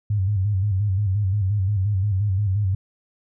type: tone with vibrato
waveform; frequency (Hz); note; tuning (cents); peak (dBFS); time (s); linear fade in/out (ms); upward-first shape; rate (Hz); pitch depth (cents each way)
sine; 99.2; G2; +21; -18; 0.1-2.75; 5; square; 5.7; 87
effects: none